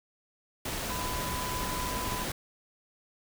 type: tone in noise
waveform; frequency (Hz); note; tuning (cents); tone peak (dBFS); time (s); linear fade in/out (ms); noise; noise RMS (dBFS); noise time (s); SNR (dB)
sine; 1000; B5; +21; -36; 0.9-2.24; 5; pink; -34; 0.65-2.32; -5
effects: none